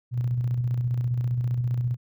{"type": "tone with tremolo", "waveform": "sine", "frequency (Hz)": 122, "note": "B2", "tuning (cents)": -21, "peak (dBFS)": -21, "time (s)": [0.11, 1.97], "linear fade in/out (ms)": 50, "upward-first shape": "square", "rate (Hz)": 15, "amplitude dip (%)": 35, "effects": []}